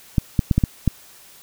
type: clicks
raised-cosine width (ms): 5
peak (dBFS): -3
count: 6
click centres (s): 0.182 / 0.392 / 0.512 / 0.58 / 0.638 / 0.877
effects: white hiss -47 dBFS RMS until 1.42 s